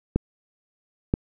clicks, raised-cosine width 3 ms, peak -7 dBFS, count 2, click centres 0.16 / 1.139 s, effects none

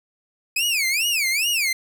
sawtooth tone with vibrato, 2455 Hz, D#7, 24 cents flat, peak -16 dBFS, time 0.56-1.73 s, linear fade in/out 5 ms, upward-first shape sine, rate 2.4 Hz, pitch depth 290 cents each way, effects none

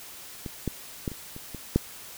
clicks, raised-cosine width 3 ms, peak -21 / -14 / -15 / -26 / -27 / -24 / -7 dBFS, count 7, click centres 0.462 / 0.677 / 1.078 / 1.117 / 1.364 / 1.547 / 1.76 s, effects white hiss -44 dBFS RMS until 2.17 s

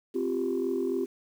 sine chord, C suspended fourth, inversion none, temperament just, 261.6 / 348.8 / 392.4 Hz, C4 / F4 / G4, 0 / -2 / +2 cents, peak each -31 / -30 / -29 dBFS, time 0.14-1.06 s, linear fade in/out 20 ms, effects tanh soft clip ceiling -19 dBFS + 9-bit

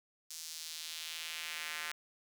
square tone with high-pass filter sweep, 80.5 Hz, E2, 41 cents flat, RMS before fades -43 dBFS, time 0.3-1.92 s, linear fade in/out 5 ms, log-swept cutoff 5800 to 1700 Hz, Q 1.5, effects none

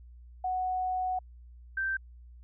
sine tone pair in turn, 740 / 1562.6 Hz, F#5 / G6, 0 / -6 cents, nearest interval octave + minor second, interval 1294 cents, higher second, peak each -28 dBFS, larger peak neither, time 0.44-1.19 / 1.77-1.97 s, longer first, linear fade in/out 5 ms, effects added 60 Hz sine -48 dBFS peak until 2.43 s

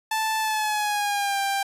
sawtooth tone with pitch glide, 878 to 791.3 Hz, A5 to G5, -4 to +16 cents, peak -19 dBFS, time 0.11-1.63 s, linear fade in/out 5 ms, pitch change -180 cents, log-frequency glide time 0.39-1.4 s, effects resampled to 32000 Hz

